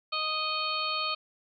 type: harmonic tone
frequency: 622.3 Hz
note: D#5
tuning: in tune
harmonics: 1 / 2 / 4 / 5 / 6 / 7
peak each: -41 / -32 / -35 / -37 / -39 / -34 dBFS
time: 0.12-1.15 s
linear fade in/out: 10 ms
effects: none